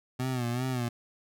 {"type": "tone with vibrato", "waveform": "25% pulse", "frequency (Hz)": 124.5, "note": "B2", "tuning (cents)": 14, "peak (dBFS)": -25, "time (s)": [0.19, 0.89], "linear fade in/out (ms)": 10, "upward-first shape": "sine", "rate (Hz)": 2.6, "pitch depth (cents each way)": 84, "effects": []}